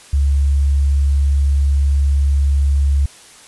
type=tone; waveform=sine; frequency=70 Hz; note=C#2; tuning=18 cents sharp; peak=-11 dBFS; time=0.13-3.06 s; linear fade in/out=5 ms; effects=white hiss -42 dBFS RMS until 3.47 s + resampled to 24000 Hz